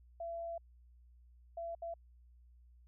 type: tone bursts at uneven times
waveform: sine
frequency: 674 Hz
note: E5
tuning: 38 cents sharp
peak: -39 dBFS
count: 3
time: 0.2-0.58 / 1.57-1.75 / 1.82-1.94 s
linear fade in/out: 5 ms
effects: added 60 Hz sine -59 dBFS peak until 2.87 s